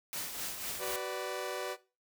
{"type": "noise with tremolo", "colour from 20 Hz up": "white", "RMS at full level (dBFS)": -37, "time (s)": [0.13, 0.96], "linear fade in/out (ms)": 0, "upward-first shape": "triangle", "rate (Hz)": 4, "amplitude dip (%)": 55}
{"type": "chord", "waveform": "sawtooth", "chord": "B minor", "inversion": "second", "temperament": "equal with one note detuned", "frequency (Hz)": [377.6, 493.9, 587.3], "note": ["F#4", "B4", "D5"], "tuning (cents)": [35, 0, 0], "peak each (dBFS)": -36, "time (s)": [0.78, 1.77], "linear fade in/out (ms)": 50}
{"effects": ["noise-tail reverb RT60 0.3 s tail -17 dB re dry"]}